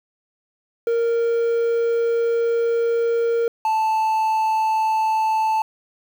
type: tone pair in turn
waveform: triangle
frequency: 465.2 / 878.2 Hz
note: A#4 / A5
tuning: -4 / -4 cents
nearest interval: major seventh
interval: 1100 cents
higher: second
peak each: -15 dBFS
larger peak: neither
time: 0.87-3.48 / 3.65-5.62 s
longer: first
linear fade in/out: 2 ms
effects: 7-bit

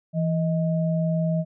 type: tone pair together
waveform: sine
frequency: 165.7 / 627.8 Hz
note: E3 / D#5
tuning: +9 / +15 cents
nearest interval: octave + major seventh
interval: 2306 cents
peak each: -21 / -28 dBFS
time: 0.13-1.45 s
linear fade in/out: 50 ms
effects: none

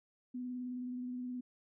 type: tone with vibrato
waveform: sine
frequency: 249.2 Hz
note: B3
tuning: 16 cents sharp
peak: -38 dBFS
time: 0.34-1.41 s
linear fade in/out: 10 ms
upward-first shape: sine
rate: 19 Hz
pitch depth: 21 cents each way
effects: none

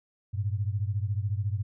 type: beating tone pair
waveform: sine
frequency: 98 / 112 Hz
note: G2 / A2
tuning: 0 / +31 cents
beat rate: 14 Hz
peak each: -28 / -31 dBFS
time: 0.33-1.63 s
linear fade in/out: 20 ms
effects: none

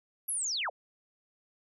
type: linear sweep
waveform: sine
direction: down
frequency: 11620 to 420 Hz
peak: -30 dBFS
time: 0.28-0.7 s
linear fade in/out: 10 ms
effects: none

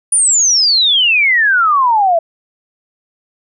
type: exponential sweep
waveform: sine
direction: down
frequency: 9750 to 648 Hz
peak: -8 dBFS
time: 0.12-2.19 s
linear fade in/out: 5 ms
effects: none

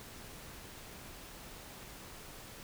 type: silence
effects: pink hiss -50 dBFS RMS until 2.63 s

